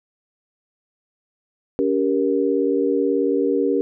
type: chord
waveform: sine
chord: G diminished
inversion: second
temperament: just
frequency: 282.2 / 392 / 470.4 Hz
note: Db4 / G4 / Bb4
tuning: +31 / 0 / +16 cents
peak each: -21 dBFS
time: 1.79-3.81 s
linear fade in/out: 0 ms
effects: none